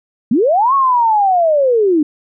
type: linear two-way sweep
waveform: sine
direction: up then down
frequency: 199.6 to 1116 to 287.1 Hz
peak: -9 dBFS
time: 0.31-2.03 s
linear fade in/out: 5 ms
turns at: 0.74 s
effects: none